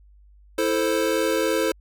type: chord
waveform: square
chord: A minor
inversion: second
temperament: equal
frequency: 329.6 / 440 / 523.3 Hz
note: E4 / A4 / C5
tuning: 0 / 0 / 0 cents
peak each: -26 / -25 / -25 dBFS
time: 0.58-1.72 s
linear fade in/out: 5 ms
effects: added 50 Hz sine -49 dBFS peak until 1.8 s